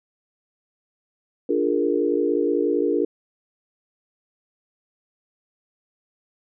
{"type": "chord", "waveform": "sine", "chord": "Bb dominant seventh", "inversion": "first", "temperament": "equal", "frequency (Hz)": [293.7, 349.2, 415.3, 466.2], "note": ["D4", "F4", "Ab4", "Bb4"], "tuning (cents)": [0, 0, 0, 0], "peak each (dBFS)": -24, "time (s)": [1.49, 3.05], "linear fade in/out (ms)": 5, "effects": []}